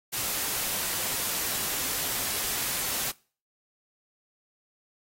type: noise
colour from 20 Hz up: white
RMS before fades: -30 dBFS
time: 0.12-3.12 s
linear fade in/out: 20 ms
effects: noise-tail reverb RT60 0.4 s tail -23 dB re dry + AAC 48 kbps